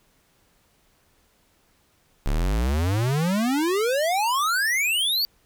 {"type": "exponential sweep", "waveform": "square", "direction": "up", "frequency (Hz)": [33.23, 4656], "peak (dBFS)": -21, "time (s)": [2.26, 5.25], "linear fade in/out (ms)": 0, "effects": ["pink hiss -63 dBFS RMS until 5.45 s"]}